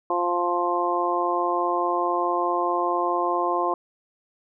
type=harmonic tone; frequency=175.3 Hz; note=F3; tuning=7 cents sharp; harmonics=2 / 3 / 4 / 5 / 6; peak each=-27 / -30 / -27 / -29 / -25 dBFS; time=0.1-3.74 s; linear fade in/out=2 ms; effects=none